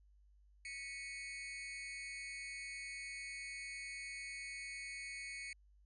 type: tone with amplitude modulation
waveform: 40% pulse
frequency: 2217 Hz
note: C#7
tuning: in tune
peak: -40 dBFS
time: 0.65-5.53 s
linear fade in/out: 2 ms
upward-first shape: sine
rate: 271 Hz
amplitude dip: 85%
effects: added 50 Hz sine -64 dBFS peak until 5.85 s + resampled to 24000 Hz